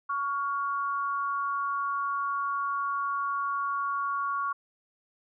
sine tone pair together, 1120 / 1408 Hz, C#6 / F6, +18 / +14 cents, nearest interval major third, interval 396 cents, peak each -28 / -34 dBFS, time 0.09-4.53 s, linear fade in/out 10 ms, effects none

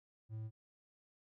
triangle tone, 110 Hz, A2, in tune, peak -39 dBFS, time 0.29-0.51 s, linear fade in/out 50 ms, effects none

